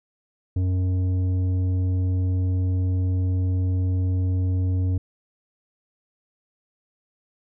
sine tone with tanh clipping, 92 Hz, F#2, 9 cents flat, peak -21 dBFS, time 0.56-4.98 s, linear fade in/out 5 ms, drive 9 dB, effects none

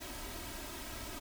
pink noise with comb filter, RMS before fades -44 dBFS, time 0-1.2 s, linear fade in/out 20 ms, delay 3.1 ms, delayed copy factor +0.75, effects none

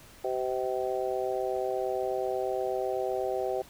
harmonic tone, 128.2 Hz, C3, 35 cents flat, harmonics 3 / 4 / 5 / 6, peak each -32 / -33 / -34 / -35 dBFS, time 0.24-3.62 s, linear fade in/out 5 ms, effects pink hiss -53 dBFS RMS until 3.69 s

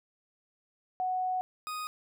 sine / 40% pulse tone pair in turn, 740 / 1244.5 Hz, F#5 / D#6, 0 / 0 cents, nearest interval major sixth, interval 900 cents, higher second, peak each -28 / -34 dBFS, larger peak first, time 1-1.41 / 1.67-1.87 s, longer first, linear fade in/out 0 ms, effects none

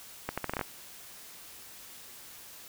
accelerating click train, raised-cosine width 0.5 ms, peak -16 dBFS, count 8, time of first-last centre 0.29-0.612 s, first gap 86 ms, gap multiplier 0.78, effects white hiss -49 dBFS RMS until 2.68 s

